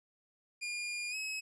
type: tone with pitch glide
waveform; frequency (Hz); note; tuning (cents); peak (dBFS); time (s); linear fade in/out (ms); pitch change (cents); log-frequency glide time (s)
sawtooth; 2419 to 2563; D#7 to E7; -49 to -49; -33; 0.61-1.41; 20; +100; 1.1-1.15
effects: resampled to 22050 Hz